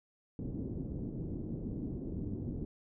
white low-pass noise, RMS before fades -39 dBFS, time 0.39-2.65 s, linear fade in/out 2 ms, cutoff 310 Hz, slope 24 dB/octave, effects none

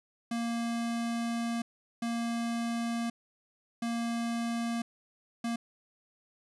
square tone bursts at uneven times, 233.1 Hz, A#3, in tune, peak -31 dBFS, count 4, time 0.31-1.62 / 2.02-3.1 / 3.82-4.82 / 5.44-5.56 s, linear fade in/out 5 ms, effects resampled to 24000 Hz + 11-bit

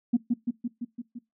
sine tone with echo, 238.5 Hz, A#3, 40 cents sharp, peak -17 dBFS, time 0.13-0.17 s, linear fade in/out 10 ms, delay 170 ms, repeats 6, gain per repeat -3 dB, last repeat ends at 1.19 s, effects noise-tail reverb RT60 0.2 s tail -21 dB re dry + tanh soft clip ceiling -13 dBFS

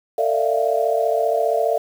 sine tone cluster, 450.7 / 589 / 660 / 695 Hz, A4 / D5 / E5 / F5, +42 / +5 / +2 / -9 cents, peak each -22 dBFS, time 0.18-1.78 s, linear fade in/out 5 ms, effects 7-bit

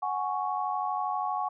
sine chord, F# suspended second, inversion none, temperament just, 740 / 832.5 / 1110 Hz, F#5 / G#5 / C#6, 0 / +4 / +2 cents, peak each -32 dBFS, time 0.02-1.49 s, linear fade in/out 10 ms, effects none

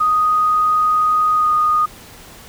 sine tone with pitch glide, 1244.5 to 1232.3 Hz, D#6 to D#6, 0 to -17 cents, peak -12 dBFS, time 0-1.86 s, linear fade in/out 10 ms, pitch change -17 cents, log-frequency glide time 1.35-1.52 s, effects pink hiss -40 dBFS RMS until 2.48 s

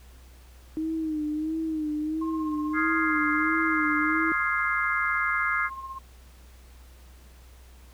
sine tone with vibrato, 311.4 Hz, D#4, 2 cents sharp, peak -26 dBFS, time 0.77-4.32 s, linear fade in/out 0 ms, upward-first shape sine, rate 1.5 Hz, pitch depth 61 cents each way
sine tone with tremolo, 1066 Hz, C6, 32 cents sharp, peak -33 dBFS, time 2.21-5.99 s, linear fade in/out 10 ms, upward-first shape sine, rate 16 Hz, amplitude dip 50%
sine chord, F minor seventh, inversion third, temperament equal, 1244.5 / 1396.9 / 1661.2 / 2093 Hz, Eb6 / F6 / Ab6 / C7, 0 / 0 / 0 / 0 cents, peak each -29 dBFS, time 2.73-5.7 s, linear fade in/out 50 ms
effects added 62 Hz sine -48 dBFS peak until 7.93 s + pink hiss -57 dBFS RMS until 7.93 s

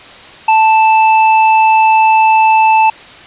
square tone, 880 Hz, A5, in tune, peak -6 dBFS, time 0.48-2.9 s, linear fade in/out 5 ms, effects white hiss -34 dBFS RMS until 3.26 s + resampled to 8000 Hz

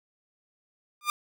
sawtooth tone with exponential growth, 1202 Hz, D6, 40 cents sharp, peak -17 dBFS, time 1.01-1.1 s, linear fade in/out 1 ms, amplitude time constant 19 ms, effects none

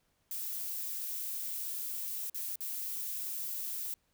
violet noise with dropouts, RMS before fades -38 dBFS, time 0.31-3.94 s, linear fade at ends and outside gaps 1 ms, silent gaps 2.298-2.345 / 2.557-2.606 s, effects pink hiss -75 dBFS RMS until 4.13 s

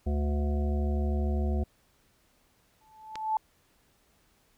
harmonic tone, 72.7 Hz, D2, 17 cents flat, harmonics 1 / 3 / 5 / 7 / 9 / 10, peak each -26 / -34 / -38 / -43 / -43 / -44 dBFS, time 0.06-1.64 s, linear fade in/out 10 ms
sine tone with exponential growth, 872 Hz, A5, 16 cents flat, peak -22 dBFS, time 2.81-3.37 s, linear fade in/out 2 ms, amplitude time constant 120 ms
click, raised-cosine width 0.2 ms, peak -20 dBFS, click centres 3.156 s
effects pink hiss -67 dBFS RMS until 4.57 s

